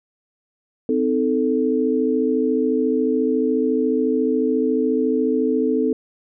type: chord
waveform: sine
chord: A diminished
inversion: first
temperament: equal with one note detuned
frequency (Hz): 257 / 311.1 / 440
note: C4 / Eb4 / A4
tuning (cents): -31 / 0 / 0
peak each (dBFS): -20 / -23 / -20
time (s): 0.89-5.93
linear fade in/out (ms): 2
effects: none